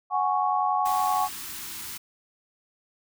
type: chord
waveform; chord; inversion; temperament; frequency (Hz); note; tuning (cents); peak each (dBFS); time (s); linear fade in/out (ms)
sine; F# suspended second; none; equal; 740 / 830.6 / 1108.7; F#5 / G#5 / C#6; 0 / 0 / 0; -26; 0.1-1.29; 50
type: band-stop noise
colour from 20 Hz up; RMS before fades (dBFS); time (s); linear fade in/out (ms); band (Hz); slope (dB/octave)
white; -37; 0.85-1.98; 10; 390 to 840; 48
effects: none